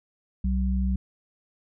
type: tone pair together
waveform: sine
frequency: 63.4 / 190 Hz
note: B1 / F#3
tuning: +46 / +46 cents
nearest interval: octave + perfect fifth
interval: 1900 cents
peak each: -23 / -27 dBFS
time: 0.44-0.96 s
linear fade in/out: 5 ms
effects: none